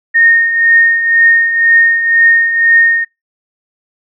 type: tone with tremolo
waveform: sine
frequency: 1843 Hz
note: A#6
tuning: 20 cents flat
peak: -3 dBFS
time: 0.14-3.05 s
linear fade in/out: 20 ms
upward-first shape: triangle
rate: 2 Hz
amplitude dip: 65%
effects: noise-tail reverb RT60 0.2 s tail -25 dB re dry